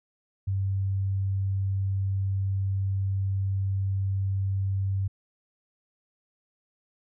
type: tone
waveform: sine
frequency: 97.1 Hz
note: G2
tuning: 16 cents flat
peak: -24 dBFS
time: 0.47-5.08 s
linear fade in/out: 10 ms
effects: none